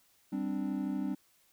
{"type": "chord", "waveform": "triangle", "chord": "G suspended fourth", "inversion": "none", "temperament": "just", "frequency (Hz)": [196, 261.3, 294], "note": ["G3", "C4", "D4"], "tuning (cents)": [0, -2, 2], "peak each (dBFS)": -34, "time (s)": [0.32, 1.15], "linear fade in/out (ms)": 10, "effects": ["white hiss -68 dBFS RMS until 1.52 s"]}